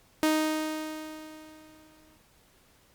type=tone with exponential decay; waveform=sawtooth; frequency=311.1 Hz; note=D#4; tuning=in tune; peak=-17 dBFS; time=0.23-2.17 s; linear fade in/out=0 ms; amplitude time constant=420 ms; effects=pink hiss -62 dBFS RMS until 2.94 s + Opus 48 kbps